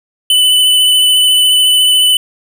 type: tone with vibrato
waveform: square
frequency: 3001 Hz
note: F#7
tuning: 24 cents sharp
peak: -7 dBFS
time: 0.3-2.17 s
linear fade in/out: 2 ms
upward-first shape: sine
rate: 14 Hz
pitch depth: 17 cents each way
effects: none